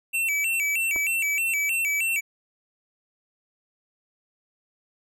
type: tone with vibrato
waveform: square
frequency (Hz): 2489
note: D#7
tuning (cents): 0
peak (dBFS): -23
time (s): 0.13-2.21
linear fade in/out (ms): 20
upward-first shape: square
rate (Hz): 3.2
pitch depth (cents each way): 140
type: clicks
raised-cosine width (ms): 1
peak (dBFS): -24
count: 2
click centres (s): 0.96 / 0.963
effects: none